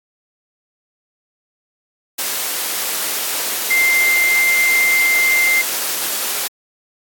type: tone in noise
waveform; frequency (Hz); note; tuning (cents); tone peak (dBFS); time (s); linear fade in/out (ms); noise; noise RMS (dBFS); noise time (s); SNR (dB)
sine; 2093; C7; 0; -12; 3.7-5.62; 10; white; -21; 2.18-6.48; +6
effects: high-pass 300 Hz 12 dB/octave + AAC 64 kbps